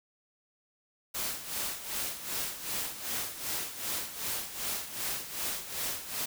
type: noise with tremolo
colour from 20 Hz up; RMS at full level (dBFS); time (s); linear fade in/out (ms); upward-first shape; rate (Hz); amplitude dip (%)
white; -33; 1.14-6.26; 10; sine; 2.6; 70
effects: none